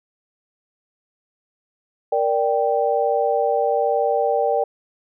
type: chord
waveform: sine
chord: G minor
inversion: first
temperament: equal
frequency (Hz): 466.2 / 587.3 / 784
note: Bb4 / D5 / G5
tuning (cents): 0 / 0 / 0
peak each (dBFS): -21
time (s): 2.12-4.64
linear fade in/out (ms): 5
effects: none